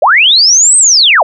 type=linear two-way sweep; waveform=sine; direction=up then down; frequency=505 to 8400 to 505 Hz; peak=-3 dBFS; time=0.02-1.23 s; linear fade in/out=5 ms; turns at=0.77 s; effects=none